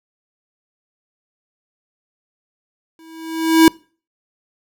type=tone with exponential growth; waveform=square; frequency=324.1 Hz; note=E4; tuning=29 cents flat; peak=-5 dBFS; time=2.99-3.68 s; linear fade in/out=1 ms; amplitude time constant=150 ms; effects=noise-tail reverb RT60 0.4 s tail -26 dB re dry